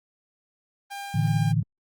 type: tone with tremolo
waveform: sawtooth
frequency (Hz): 800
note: G5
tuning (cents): +35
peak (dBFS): -29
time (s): 0.9-1.53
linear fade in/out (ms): 20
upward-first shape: triangle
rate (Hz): 2.5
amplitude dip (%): 35
type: chord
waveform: sine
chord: A suspended fourth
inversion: none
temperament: equal with one note detuned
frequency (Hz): 111.79 / 146.83 / 164.81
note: A2 / D3 / E3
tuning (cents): +28 / 0 / 0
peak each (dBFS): -24 / -24 / -25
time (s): 1.14-1.63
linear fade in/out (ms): 10
effects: Opus 24 kbps